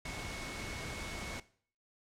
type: tone in noise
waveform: sine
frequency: 2200 Hz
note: C#7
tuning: 14 cents flat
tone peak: -46 dBFS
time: 0.05-1.4 s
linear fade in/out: 5 ms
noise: pink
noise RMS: -42 dBFS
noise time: 0.05-1.4 s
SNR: -7 dB
effects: noise-tail reverb RT60 0.5 s tail -18 dB re dry + low-pass 8000 Hz 12 dB/octave